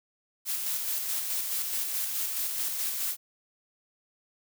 blue noise with tremolo, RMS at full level -30 dBFS, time 0.45-3.17 s, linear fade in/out 50 ms, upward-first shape square, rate 4.7 Hz, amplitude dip 30%, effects none

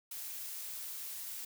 blue noise, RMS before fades -43 dBFS, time 0.11-1.45 s, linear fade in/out 5 ms, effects none

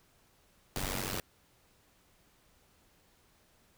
pink noise with amplitude modulation, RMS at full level -32 dBFS, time 0.76-1.2 s, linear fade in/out 0 ms, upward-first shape sine, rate 94.6 Hz, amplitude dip 90%, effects pink hiss -67 dBFS RMS until 3.77 s

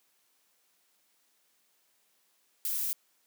violet noise, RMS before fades -32 dBFS, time 2.65-2.93 s, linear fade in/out 0 ms, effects white hiss -71 dBFS RMS until 3.26 s + high-pass 200 Hz 12 dB/octave

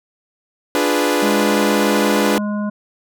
sawtooth chord, D diminished seventh, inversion none, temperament equal, 293.7 / 349.2 / 415.3 / 493.9 Hz, D4 / F4 / Ab4 / Cb5, 0 / 0 / 0 / 0 cents, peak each -15 / -18 / -18 / -16 dBFS, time 0.75-2.38 s, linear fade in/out 0 ms
harmonic tone, 207.7 Hz, G#3, in tune, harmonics 1 / 3 / 5 / 7, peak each -19 / -29 / -32 / -35 dBFS, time 1.22-2.7 s, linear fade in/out 10 ms
effects none

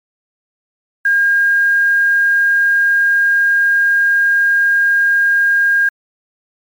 sine tone with quantisation, 1616 Hz, G#6, 48 cents flat, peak -9 dBFS, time 1.05-5.89 s, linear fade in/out 5 ms, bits 6, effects MP3 96 kbps

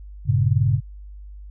sine chord, G diminished, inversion none, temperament equal, 98 / 116.54 / 138.59 Hz, G2 / Bb2 / Db3, 0 / 0 / 0 cents, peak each -20 dBFS, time 0.25-0.81 s, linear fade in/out 50 ms, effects added 50 Hz sine -36 dBFS peak until 1.5 s

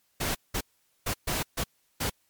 pink noise bursts at uneven times, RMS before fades -29 dBFS, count 6, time 0.2-0.35 / 0.54-0.61 / 1.06-1.14 / 1.27-1.43 / 1.57-1.64 / 2-2.1 s, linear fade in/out 10 ms, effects white hiss -70 dBFS RMS until 2.29 s + MP3 96 kbps

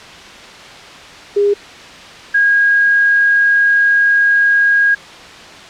sine tone pair in turn, 406.6 / 1635.3 Hz, G#4 / G#6, -37 / -27 cents, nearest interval 2 octaves, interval 2410 cents, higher second, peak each -9 / -8 dBFS, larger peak second, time 1.36-1.54 / 2.34-4.95 s, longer second, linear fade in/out 10 ms, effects white hiss -34 dBFS RMS until 5.69 s + low-pass 4000 Hz 12 dB/octave

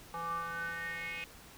square tone with band-pass filter sweep, 167.5 Hz, E3, 28 cents sharp, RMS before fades -39 dBFS, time 0.14-1.24 s, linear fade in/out 0 ms, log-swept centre 1000 to 2500 Hz, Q 7.7, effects pink hiss -54 dBFS RMS until 1.57 s

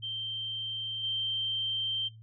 sine tone with level steps, 3136 Hz, G7, in tune, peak -33 / -29 dBFS, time 0.02-2.09 s, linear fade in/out 20 ms, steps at 1.03 s, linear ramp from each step 10 ms, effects noise-tail reverb RT60 0.2 s tail -19 dB re dry + added 111 Hz sine -48 dBFS peak until 2.22 s

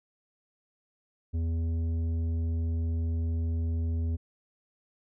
sine tone with tanh clipping, 82.41 Hz, E2, in tune, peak -28 dBFS, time 1.33-4.17 s, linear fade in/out 20 ms, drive 9 dB, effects none

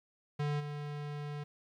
square tone with level steps, 146.83 Hz, D3, in tune, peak -32 / -39 dBFS, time 0.39-1.44 s, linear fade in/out 10 ms, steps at 0.59 s, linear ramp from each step 20 ms, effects low-pass 4000 Hz 12 dB/octave + 11-bit

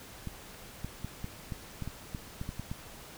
clicks, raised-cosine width 5 ms, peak -24 dBFS, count 12, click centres 0.273 / 0.846 / 1.046 / 1.244 / 1.522 / 1.823 / 1.876 / 2.148 / 2.414 / 2.491 / 2.596 / 2.715 s, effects pink hiss -49 dBFS RMS until 3.17 s

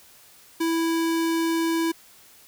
square tone, 329.5 Hz, E4, 1 cent flat, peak -22 dBFS, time 0.6-1.92 s, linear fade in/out 10 ms, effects white hiss -52 dBFS RMS until 2.47 s

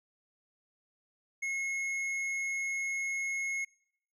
triangle tone with hard clipping, 2170 Hz, C#7, 37 cents flat, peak -33 dBFS, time 1.42-3.65 s, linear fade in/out 10 ms, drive 10 dB, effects noise-tail reverb RT60 0.7 s tail -24 dB re dry

